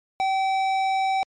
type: tone with tanh clipping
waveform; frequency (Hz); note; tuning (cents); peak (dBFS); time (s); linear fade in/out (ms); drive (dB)
triangle; 769; G5; -33; -22; 0.2-1.23; 0; 17
effects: MP3 48 kbps